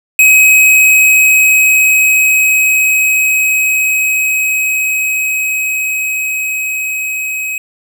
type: tone with level ramp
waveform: square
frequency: 2539 Hz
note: D#7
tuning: 34 cents sharp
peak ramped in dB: -4 to -17 dBFS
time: 0.19-7.58 s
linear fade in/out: 2 ms
effects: none